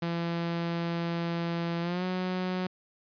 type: tone with pitch glide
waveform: sawtooth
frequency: 169.4 to 183.67 Hz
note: E3 to F#3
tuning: +48 to -12 cents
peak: -25 dBFS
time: 0.02-2.67 s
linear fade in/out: 5 ms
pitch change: +140 cents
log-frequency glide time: 1.81-2.04 s
effects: resampled to 11025 Hz